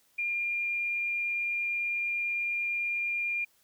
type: tone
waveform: sine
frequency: 2403 Hz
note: D7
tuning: 39 cents sharp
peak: -28 dBFS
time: 0.18-3.45 s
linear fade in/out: 10 ms
effects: white hiss -67 dBFS RMS until 3.63 s